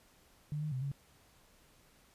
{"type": "tone with pitch steps", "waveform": "sine", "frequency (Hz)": [149.5, 152.8, 129.3, 139.5], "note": ["D3", "D#3", "C3", "C#3"], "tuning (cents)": [31, -31, -20, 11], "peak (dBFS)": -34, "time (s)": [0.52, 0.916], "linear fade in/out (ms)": 0, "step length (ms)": 99, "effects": ["pink hiss -65 dBFS RMS until 2.14 s", "resampled to 32000 Hz"]}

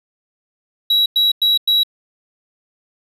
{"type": "tone bursts", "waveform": "triangle", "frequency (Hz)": 3884, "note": "B7", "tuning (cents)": -30, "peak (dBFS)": -10, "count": 4, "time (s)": [0.9, 1.834], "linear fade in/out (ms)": 5, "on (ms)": 160, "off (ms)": 98, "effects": ["resampled to 32000 Hz"]}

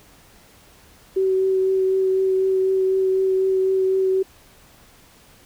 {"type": "tone with vibrato", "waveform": "sine", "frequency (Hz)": 379.7, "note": "F#4", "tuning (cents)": 45, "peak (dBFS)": -16, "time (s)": [1.16, 4.23], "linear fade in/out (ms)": 10, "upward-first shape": "triangle", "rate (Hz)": 4, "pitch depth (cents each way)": 14, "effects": ["pink hiss -51 dBFS RMS until 5.45 s"]}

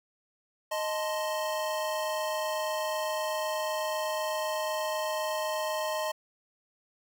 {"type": "chord", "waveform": "square", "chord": "A diminished", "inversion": "second", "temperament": "equal", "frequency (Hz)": [622.3, 880, 1046.5], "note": ["Eb5", "A5", "C6"], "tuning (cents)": [0, 0, 0], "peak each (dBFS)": [-32, -37, -37], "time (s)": [0.71, 6.12], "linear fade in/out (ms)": 10, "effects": []}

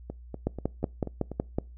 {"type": "two click trains", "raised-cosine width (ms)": 2, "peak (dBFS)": [-13, -22], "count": [7, 6], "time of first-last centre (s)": [[0.47, 1.585], [0.1, 1.317]], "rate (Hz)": [5.38, 4.11], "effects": ["noise-tail reverb RT60 0.3 s tail -25 dB re dry", "added 60 Hz sine -44 dBFS peak until 1.77 s"]}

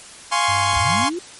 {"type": "chord", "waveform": "sawtooth", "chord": "Db major seventh", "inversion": "first", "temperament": "equal", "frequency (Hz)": [698.5, 830.6, 1046.5, 1108.7], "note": ["F5", "Ab5", "C6", "Db6"], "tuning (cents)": [0, 0, 0, 0], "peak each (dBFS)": [-21, -19, -16, -19], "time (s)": [0.31, 1.1], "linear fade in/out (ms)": 20}
{"type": "tone", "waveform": "triangle", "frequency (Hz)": 98, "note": "G2", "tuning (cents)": 0, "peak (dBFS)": -25, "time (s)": [0.48, 1.05], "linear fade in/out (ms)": 10}
{"type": "click", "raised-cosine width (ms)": 3, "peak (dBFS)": -24, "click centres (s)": 0.733}
{"type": "linear sweep", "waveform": "sine", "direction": "up", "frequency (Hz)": [53, 370], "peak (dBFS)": -23, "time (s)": [0.76, 1.19], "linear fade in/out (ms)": 5}
{"effects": ["white hiss -40 dBFS RMS until 1.39 s", "MP3 48 kbps"]}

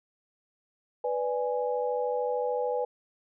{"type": "chord", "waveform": "sine", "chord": "G# diminished", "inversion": "first", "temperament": "equal", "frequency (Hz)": [493.9, 587.3, 830.6], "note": ["B4", "D5", "G#5"], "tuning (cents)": [0, 0, 0], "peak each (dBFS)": [-28, -34, -33], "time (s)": [1.04, 2.85], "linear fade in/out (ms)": 5, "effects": []}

